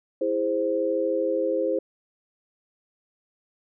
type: chord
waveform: sine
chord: E augmented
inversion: none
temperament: equal with one note detuned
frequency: 329.6 / 410.3 / 523.3 Hz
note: E4 / G#4 / B#4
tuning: 0 / -21 / 0 cents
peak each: -28 / -28 / -24 dBFS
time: 0.21-1.79 s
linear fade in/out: 5 ms
effects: none